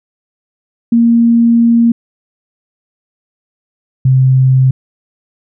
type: tone pair in turn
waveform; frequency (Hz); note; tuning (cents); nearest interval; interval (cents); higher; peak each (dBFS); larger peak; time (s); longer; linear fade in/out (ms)
sine; 233.1 / 130.82; A#3 / C3; 0 / 0; minor seventh; 1000; first; -5; neither; 0.92-1.92 / 4.05-4.71; first; 5
effects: none